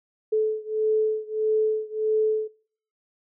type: beating tone pair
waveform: sine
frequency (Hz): 433.1 / 434.7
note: A4 / A4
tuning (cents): -27 / -21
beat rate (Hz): 1.6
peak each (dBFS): -24 / -25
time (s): 0.32-2.48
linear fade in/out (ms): 10
effects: noise-tail reverb RT60 0.6 s tail -23 dB re dry